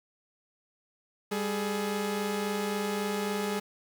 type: tone pair together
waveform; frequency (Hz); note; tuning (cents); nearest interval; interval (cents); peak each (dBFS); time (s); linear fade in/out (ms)
sawtooth; 199.7 / 423.1; G3 / G#4; +32 / +32; octave + minor second; 1300; -28; 1.31-3.6; 10
effects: 9-bit